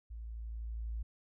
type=tone with level ramp; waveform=sine; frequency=56.1 Hz; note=A1; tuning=34 cents sharp; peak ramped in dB=-42 to -35 dBFS; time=0.1-1.03 s; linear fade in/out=10 ms; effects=none